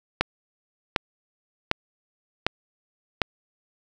click train, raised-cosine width 0.3 ms, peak -3 dBFS, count 5, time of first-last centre 0.21-3.218 s, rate 1.33 Hz, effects none

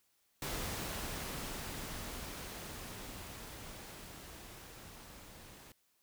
pink noise with level ramp, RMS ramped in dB -39 to -55 dBFS, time 0.42-5.72 s, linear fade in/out 2 ms, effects white hiss -75 dBFS RMS until 6.02 s

